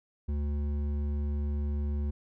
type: tone with hard clipping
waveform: sine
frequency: 72.8 Hz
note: D2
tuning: 15 cents flat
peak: -30 dBFS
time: 0.28-2.11 s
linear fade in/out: 10 ms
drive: 9 dB
effects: none